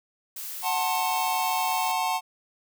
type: noise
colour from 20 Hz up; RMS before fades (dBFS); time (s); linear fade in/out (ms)
blue; -36; 0.36-1.92; 5
type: chord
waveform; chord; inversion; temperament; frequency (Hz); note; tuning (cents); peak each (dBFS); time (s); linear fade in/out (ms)
square; F# diminished; none; just; 740 / 888 / 1065.6; F#5 / A5 / C6; 0 / +16 / +31; -29 / -28 / -32; 0.62-2.21; 50
effects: none